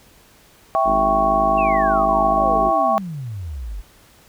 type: chord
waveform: sine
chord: C# diminished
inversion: first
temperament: equal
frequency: 659.3 / 784 / 1108.7 Hz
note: E5 / G5 / C#6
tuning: 0 / 0 / 0 cents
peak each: -19 dBFS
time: 0.75-2.98 s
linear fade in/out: 0 ms
type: harmonic tone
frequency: 51.91 Hz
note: G#1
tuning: in tune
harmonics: 1 / 3 / 4 / 5 / 6 / 7 / 8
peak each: -28 / -36 / -28 / -31 / -29 / -33 / -35 dBFS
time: 0.84-2.72 s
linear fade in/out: 50 ms
type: exponential sweep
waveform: sine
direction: down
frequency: 2801 to 43.33 Hz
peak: -26 dBFS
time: 1.57-3.82 s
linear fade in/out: 20 ms
effects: pink hiss -51 dBFS RMS until 4.28 s